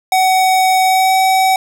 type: tone with pitch glide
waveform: square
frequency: 751 to 758.8 Hz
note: F#5 to F#5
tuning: +26 to +43 cents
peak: -10 dBFS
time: 0.12-1.56 s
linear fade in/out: 2 ms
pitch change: +17 cents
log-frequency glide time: 0.82-1.14 s
effects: none